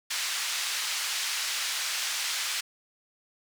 white band-pass noise, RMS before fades -31 dBFS, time 0.1-2.61 s, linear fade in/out 10 ms, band 1400 to 6000 Hz, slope 12 dB/octave, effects none

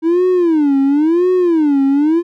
triangle tone with vibrato, 316.5 Hz, D#4, 30 cents sharp, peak -7 dBFS, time 0.02-2.23 s, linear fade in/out 50 ms, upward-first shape sine, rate 0.96 Hz, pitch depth 260 cents each way, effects tanh soft clip ceiling -3 dBFS

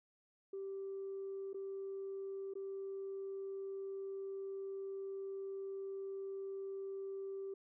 sine tone with dropouts, 390 Hz, G4, 9 cents flat, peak -40 dBFS, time 0.53-7.54 s, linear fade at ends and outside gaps 5 ms, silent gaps 1.532-1.543 / 2.538-2.553 s, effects tanh soft clip ceiling -37 dBFS

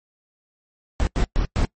brown noise bursts at uneven times, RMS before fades -19 dBFS, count 4, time 1-1.07 / 1.16-1.24 / 1.36-1.45 / 1.56-1.65 s, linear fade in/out 0 ms, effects noise-tail reverb RT60 0.1 s tail -24 dB re dry + MP3 32 kbps

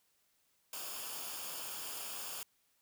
white noise with comb filter, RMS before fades -43 dBFS, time 0.73-2.43 s, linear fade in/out 2 ms, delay 0.5 ms, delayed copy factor -0.6, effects white hiss -75 dBFS RMS until 2.81 s

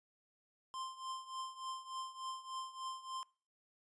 square tone with tremolo, 1046.5 Hz, C6, in tune, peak -40 dBFS, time 0.74-3.23 s, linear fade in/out 0 ms, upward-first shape triangle, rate 3.4 Hz, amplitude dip 85%, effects noise-tail reverb RT60 0.4 s tail -23 dB re dry + resampled to 22050 Hz

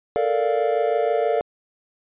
triangle chord, Bb major seventh, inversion third, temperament equal, 440 / 466.2 / 587.3 / 698.5 Hz, A4 / Bb4 / D5 / F5, 0 / 0 / 0 / 0 cents, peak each -22 dBFS, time 0.16-1.41 s, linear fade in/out 0 ms, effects resampled to 8000 Hz

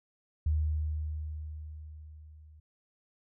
sine tone with level ramp, 76.8 Hz, D#2, 22 cents flat, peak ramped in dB -24 to -52 dBFS, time 0.46-2.6 s, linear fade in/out 5 ms, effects none

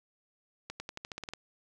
accelerating click train, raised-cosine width 0.2 ms, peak -22 dBFS, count 10, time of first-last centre 0.7-1.336 s, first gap 100 ms, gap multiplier 0.91, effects none

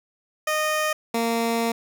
15% pulse tone pair in turn, 616 / 230.7 Hz, D#5 / A#3, -17 / -18 cents, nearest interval octave + perfect fourth, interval 1701 cents, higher first, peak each -15 dBFS, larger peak neither, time 0.47-0.93 / 1.14-1.72 s, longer second, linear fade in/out 5 ms, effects none

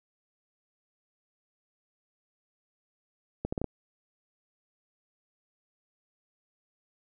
accelerating click train, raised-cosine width 2 ms, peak -17 dBFS, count 5, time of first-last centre 3.45-3.643 s, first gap 75 ms, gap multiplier 0.71, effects none

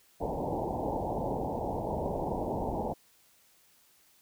white low-pass noise, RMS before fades -33 dBFS, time 0.2-2.94 s, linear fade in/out 20 ms, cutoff 920 Hz, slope 96 dB/octave, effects white hiss -64 dBFS RMS until 4.21 s

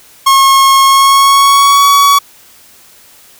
45% pulse tone with pitch glide, 1085 to 1127.8 Hz, C#6 to C#6, -37 to +30 cents, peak -4 dBFS, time 0.26-2.19 s, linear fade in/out 10 ms, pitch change +67 cents, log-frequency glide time 0.84-1.86 s, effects white hiss -41 dBFS RMS until 3.39 s

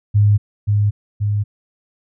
sine tone with echo, 103.5 Hz, G#2, 5 cents flat, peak -9 dBFS, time 0.14-0.38 s, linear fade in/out 20 ms, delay 530 ms, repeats 2, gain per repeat -3 dB, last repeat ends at 1.44 s, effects none

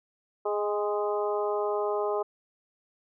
harmonic tone with a mistuned harmonic, 207.7 Hz, G#3, in tune, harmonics 2 / 3 / 4 / 5 / 6, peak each -28 / -32 / -34 / -36 / -38 dBFS, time 0.45-2.23 s, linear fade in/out 10 ms, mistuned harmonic 4, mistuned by -16 cents, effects none

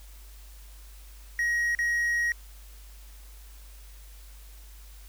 triangle tone with dropouts, 1892 Hz, A#6, 25 cents sharp, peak -22 dBFS, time 1.39-2.32 s, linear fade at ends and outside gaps 1 ms, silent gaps 1.75-1.789 s, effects added 50 Hz sine -45 dBFS peak until 5.08 s + white hiss -55 dBFS RMS until 5.08 s

